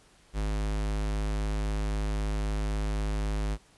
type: tone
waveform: square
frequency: 51.91 Hz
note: G#1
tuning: in tune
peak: -28 dBFS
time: 0.33-3.58 s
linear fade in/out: 50 ms
effects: pink hiss -60 dBFS RMS until 3.77 s + resampled to 24000 Hz